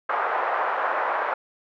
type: band-pass noise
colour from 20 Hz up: white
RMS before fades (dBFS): -25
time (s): 0.09-1.34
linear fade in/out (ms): 5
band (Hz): 530 to 1400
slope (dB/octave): 24
effects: none